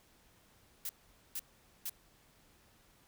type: noise bursts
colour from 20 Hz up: blue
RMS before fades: -39 dBFS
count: 3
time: 0.85-1.896 s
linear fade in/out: 2 ms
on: 42 ms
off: 460 ms
effects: pink hiss -66 dBFS RMS until 3.07 s